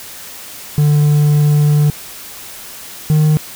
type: tone pair in turn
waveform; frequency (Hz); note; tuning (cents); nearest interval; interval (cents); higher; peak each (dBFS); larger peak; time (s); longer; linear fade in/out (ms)
triangle; 148.2 / 153.25; D3 / D#3; +16 / -26; minor second; 58; second; -6; neither; 0.78-1.9 / 3.1-3.37; first; 0
effects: white hiss -32 dBFS RMS until 3.55 s